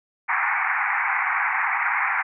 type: band-pass noise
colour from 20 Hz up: white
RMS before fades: -23 dBFS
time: 0.28-2.23 s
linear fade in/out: 20 ms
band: 770 to 2300 Hz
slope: 96 dB/octave
effects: none